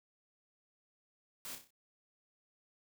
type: noise with echo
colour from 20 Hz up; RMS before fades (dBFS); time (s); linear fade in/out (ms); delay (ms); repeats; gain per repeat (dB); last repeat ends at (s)
white; -45; 1.45-1.55; 0; 31; 5; -6; 1.705
effects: none